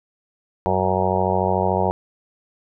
harmonic tone, 93.6 Hz, F#2, 20 cents sharp, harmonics 1 / 2 / 4 / 5 / 6 / 7 / 8 / 9 / 10, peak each -26 / -26 / -26 / -26 / -26 / -26 / -26 / -26 / -26 dBFS, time 0.66-1.91 s, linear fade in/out 0 ms, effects none

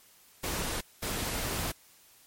pink noise bursts at uneven times, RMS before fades -33 dBFS, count 2, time 0.43-0.81 / 1.02-1.72 s, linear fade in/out 10 ms, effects white hiss -59 dBFS RMS until 2.26 s + MP3 64 kbps

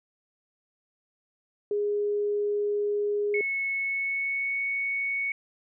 sine tone, 412.6 Hz, G#4, 11 cents flat, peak -24 dBFS, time 1.71-3.41 s, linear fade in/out 2 ms
sine tone with pitch glide, 2199 to 2222 Hz, C#7 to C#7, -14 to +4 cents, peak -26 dBFS, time 3.34-5.32 s, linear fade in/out 2 ms, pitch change +18 cents, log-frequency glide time 3.73-4.61 s
effects none

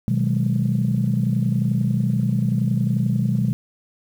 sine chord, G# minor seventh, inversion first, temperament just, 124.59 / 155.74 / 186.89 / 207.7 Hz, B2 / D#3 / F#3 / G#3, +16 / +2 / +18 / 0 cents, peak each -20 / -24 / -24 / -23 dBFS, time 0.08-3.53 s, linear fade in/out 0 ms, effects tanh soft clip ceiling -9 dBFS + 8-bit

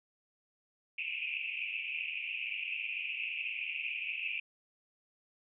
pink band-pass noise, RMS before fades -38 dBFS, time 0.98-4.4 s, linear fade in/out 5 ms, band 2400 to 2700 Hz, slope 96 dB/octave, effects none

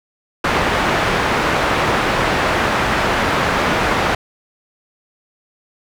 white low-pass noise, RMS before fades -17 dBFS, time 0.44-4.15 s, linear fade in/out 5 ms, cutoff 1600 Hz, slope 12 dB/octave, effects none

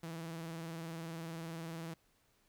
sawtooth tone with vibrato, 164.81 Hz, E3, in tune, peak -38 dBFS, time 0.03-1.94 s, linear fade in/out 5 ms, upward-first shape sine, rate 20 Hz, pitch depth 57 cents each way, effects pink hiss -73 dBFS RMS until 2.48 s

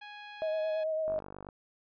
15% pulse tone with pitch glide, 830.6 to 836.4 Hz, G#5 to G#5, 0 to +12 cents, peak -38 dBFS, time 0.01-0.84 s, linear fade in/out 10 ms, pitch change +12 cents, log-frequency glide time 0.42-0.6 s
sine tone with vibrato, 631 Hz, D#5, 24 cents sharp, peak -29 dBFS, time 0.42-1.19 s, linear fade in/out 0 ms, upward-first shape sine, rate 9 Hz, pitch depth 23 cents each way
click train, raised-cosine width 1 ms, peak -30 dBFS, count 21, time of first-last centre 1.08-1.488 s, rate 49 Hz
effects resampled to 11025 Hz

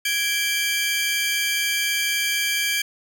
sawtooth tone cluster, 1659 / 2333 / 3154 Hz, G#6 / D7 / G7, -2 / -12 / +10 cents, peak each -24 / -20 / -23 dBFS, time 0.05-2.82 s, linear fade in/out 5 ms, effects none

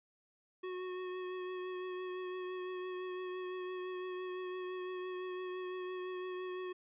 square tone with vibrato, 367 Hz, F#4, 14 cents flat, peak -40 dBFS, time 0.63-6.73 s, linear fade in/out 10 ms, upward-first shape triangle, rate 5.9 Hz, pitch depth 19 cents each way, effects resampled to 8000 Hz

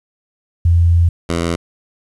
sine / 10% pulse tone pair in turn, 85.2 / 84.61 Hz, F2 / E2, -42 / +46 cents, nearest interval unison, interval 12 cents, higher first, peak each -8 dBFS, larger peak neither, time 0.65-1.09 / 1.29-1.56 s, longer first, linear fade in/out 5 ms, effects resampled to 24000 Hz + 8-bit

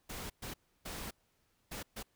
pink noise bursts at uneven times, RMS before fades -43 dBFS, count 5, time 0.09-0.3 / 0.42-0.54 / 0.85-1.11 / 1.71-1.83 / 1.96-2.03 s, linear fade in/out 10 ms, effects pink hiss -75 dBFS RMS until 2.15 s

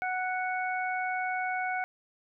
harmonic tone, 740 Hz, F#5, in tune, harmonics 1 / 2 / 3, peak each -31 / -34 / -36 dBFS, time 0.02-1.84 s, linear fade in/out 0 ms, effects none

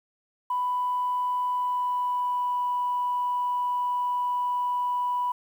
sine tone with pitch glide, 992 to 984.6 Hz, B5 to B5, +7 to -6 cents, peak -23 dBFS, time 0.5-5.32 s, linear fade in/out 5 ms, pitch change -13 cents, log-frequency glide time 1.51-2.64 s, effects tanh soft clip ceiling -19 dBFS + 9-bit

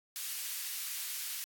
white high-pass noise, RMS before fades -39 dBFS, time 0.16-1.44 s, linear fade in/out 0 ms, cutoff 2000 Hz, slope 12 dB/octave, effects AAC 64 kbps

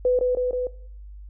sine tone with echo, 500 Hz, B4, 21 cents sharp, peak -16 dBFS, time 0.05-0.19 s, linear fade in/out 2 ms, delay 160 ms, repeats 3, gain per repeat -2 dB, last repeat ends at 0.67 s, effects noise-tail reverb RT60 0.6 s tail -19 dB re dry + added 50 Hz sine -38 dBFS peak until 1.29 s

